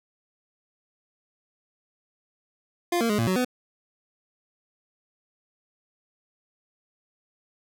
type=tone with pitch steps; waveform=25% pulse; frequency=348.9 / 230.7 / 208.7 / 115 / 186.3 / 250.7 Hz; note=F4 / A#3 / G#3 / A#2 / F#3 / B3; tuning=-2 / -18 / +9 / -23 / +12 / +26 cents; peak=-18 dBFS; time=2.92-3.448 s; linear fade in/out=5 ms; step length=88 ms; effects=none